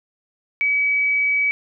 sine tone, 2279 Hz, C#7, 47 cents sharp, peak -16 dBFS, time 0.61-1.51 s, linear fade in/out 0 ms, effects none

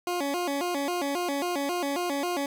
20% pulse tone with vibrato, 315.4 Hz, D#4, 24 cents sharp, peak -22 dBFS, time 0.07-2.46 s, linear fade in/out 2 ms, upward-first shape square, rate 3.7 Hz, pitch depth 200 cents each way, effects none

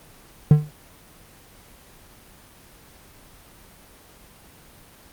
triangle tone with exponential decay, 150 Hz, D3, 37 cents sharp, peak -4 dBFS, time 0.51-0.71 s, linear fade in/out 2 ms, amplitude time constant 43 ms, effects pink hiss -49 dBFS RMS until 5.12 s + Opus 24 kbps

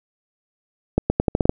accelerating click train, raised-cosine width 2 ms, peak -3 dBFS, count 8, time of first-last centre 0.98-1.494 s, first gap 120 ms, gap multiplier 0.83, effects none

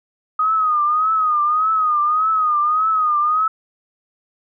sine tone with vibrato, 1244.5 Hz, D#6, in tune, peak -14 dBFS, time 0.39-3.48 s, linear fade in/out 5 ms, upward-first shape triangle, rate 1.7 Hz, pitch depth 96 cents each way, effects none

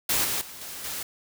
white noise with level steps, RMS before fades -24 / -28 / -42 / -38 / -33 dBFS, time 0.09-1.03 s, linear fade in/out 5 ms, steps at 0.24 / 0.41 / 0.61 / 0.84 s, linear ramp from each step 5 ms, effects none

